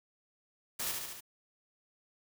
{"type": "noise with echo", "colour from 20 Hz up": "white", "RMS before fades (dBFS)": -36, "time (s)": [0.79, 0.92], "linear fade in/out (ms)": 10, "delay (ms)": 72, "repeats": 4, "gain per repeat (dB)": -3, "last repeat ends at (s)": 1.208, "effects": []}